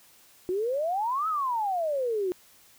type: exponential two-way sweep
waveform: sine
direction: up then down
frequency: 352.6 to 1318.5 to 352.6 Hz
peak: -25 dBFS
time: 0.49-2.32 s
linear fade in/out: 0 ms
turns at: 1.28 s
effects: white hiss -57 dBFS RMS until 2.78 s